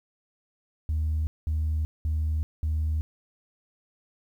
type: tone bursts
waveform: sine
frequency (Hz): 77.78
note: D#2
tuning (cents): 0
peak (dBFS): -22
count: 4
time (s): 0.89-3.01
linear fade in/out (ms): 0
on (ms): 380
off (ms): 200
effects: tanh soft clip ceiling -21 dBFS + 10-bit